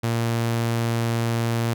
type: tone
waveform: sawtooth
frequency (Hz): 116.1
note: A#2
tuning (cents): -7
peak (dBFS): -17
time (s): 0.03-1.74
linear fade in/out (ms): 10
effects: none